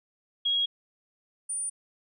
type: tone pair in turn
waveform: sine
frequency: 3297 / 9325 Hz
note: G#7 / D9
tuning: -13 / -13 cents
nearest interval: octave + tritone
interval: 1800 cents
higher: second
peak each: -23 / -29 dBFS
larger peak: first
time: 0.45-0.66 / 1.49-1.7 s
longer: neither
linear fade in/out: 10 ms
effects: none